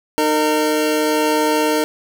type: tone pair together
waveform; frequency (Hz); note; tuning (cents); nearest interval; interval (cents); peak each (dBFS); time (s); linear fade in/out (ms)
25% pulse; 306.1 / 458.7; D#4 / A#4; -28 / -28; perfect fifth; 700; -14; 0.18-1.84; 0
effects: 8-bit